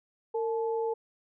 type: tone pair together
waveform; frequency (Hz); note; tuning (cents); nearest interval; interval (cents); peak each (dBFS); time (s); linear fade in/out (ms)
sine; 455.4 / 864.2; A#4 / A5; -40 / -31; major seventh; 1109; -28 / -35; 0.34-0.94; 10
effects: none